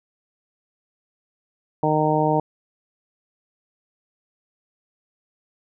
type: harmonic tone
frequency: 153.8 Hz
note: D#3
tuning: 20 cents flat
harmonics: 1 / 2 / 3 / 4 / 5 / 6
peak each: -24 / -24 / -24 / -24 / -24 / -24 dBFS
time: 1.83-2.4 s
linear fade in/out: 2 ms
effects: none